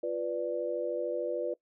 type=chord; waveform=sine; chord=B diminished; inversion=second; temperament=equal; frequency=349.2 / 493.9 / 587.3 Hz; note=F4 / B4 / D5; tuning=0 / 0 / 0 cents; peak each=-36 / -33 / -34 dBFS; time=0.03-1.54 s; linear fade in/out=5 ms; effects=noise-tail reverb RT60 0.1 s tail -21 dB re dry